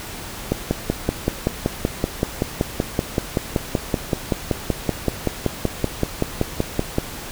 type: click train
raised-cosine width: 2 ms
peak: -4 dBFS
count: 35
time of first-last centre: 0.52-6.984 s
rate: 5.26 Hz
effects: pink hiss -33 dBFS RMS until 7.31 s